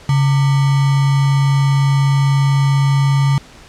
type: tone with sample-and-hold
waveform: sine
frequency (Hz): 138.59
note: C#3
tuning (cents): 0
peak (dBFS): -10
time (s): 0.09-3.38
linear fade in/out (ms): 2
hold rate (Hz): 1050
effects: pink hiss -41 dBFS RMS until 3.68 s + low-pass 7000 Hz 12 dB/octave